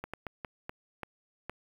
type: slowing click train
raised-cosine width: 0.5 ms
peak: -22 dBFS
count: 7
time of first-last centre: 0.04-1.496 s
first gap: 96 ms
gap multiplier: 1.37
effects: 8-bit